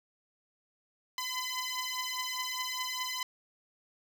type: beating tone pair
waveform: 10% pulse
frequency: 1012 / 1016.9 Hz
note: B5 / C6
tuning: +42 / -50 cents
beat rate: 4.9 Hz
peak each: -28 dBFS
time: 1.18-3.23 s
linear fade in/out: 2 ms
effects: none